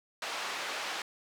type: band-pass noise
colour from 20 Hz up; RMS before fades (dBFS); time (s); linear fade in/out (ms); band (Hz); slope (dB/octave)
pink; -37; 0.22-1.02; 2; 750 to 4900; 12
effects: none